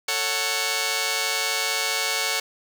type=chord; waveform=5% pulse; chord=F# minor; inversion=first; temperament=just; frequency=444 / 555 / 740 Hz; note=A4 / C#5 / F#5; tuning=+16 / +2 / 0 cents; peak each=-17 dBFS; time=0.08-2.4 s; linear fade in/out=5 ms; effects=none